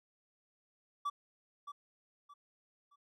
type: tone with echo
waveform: triangle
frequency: 1154 Hz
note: D6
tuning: 31 cents flat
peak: -31 dBFS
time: 1.05-1.1 s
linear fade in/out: 10 ms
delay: 620 ms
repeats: 3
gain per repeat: -10 dB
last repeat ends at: 2.96 s
effects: none